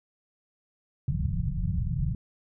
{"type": "low-pass noise", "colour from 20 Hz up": "white", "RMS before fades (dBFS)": -28, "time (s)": [1.08, 2.15], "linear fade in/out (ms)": 2, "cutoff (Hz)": 180, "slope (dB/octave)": 96, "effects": []}